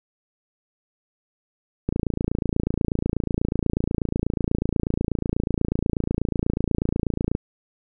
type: click train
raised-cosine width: 3 ms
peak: -9 dBFS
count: 155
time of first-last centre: 1.89-7.351 s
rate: 28.2 Hz
effects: none